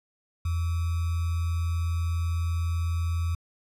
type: tone with sample-and-hold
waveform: sine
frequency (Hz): 84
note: E2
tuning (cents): +33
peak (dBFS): -24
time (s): 0.45-3.35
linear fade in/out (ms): 5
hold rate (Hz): 1225
effects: resampled to 32000 Hz